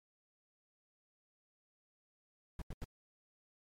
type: noise bursts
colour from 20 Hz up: brown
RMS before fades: -41 dBFS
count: 3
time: 2.59-2.844 s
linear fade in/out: 2 ms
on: 28 ms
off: 85 ms
effects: MP3 64 kbps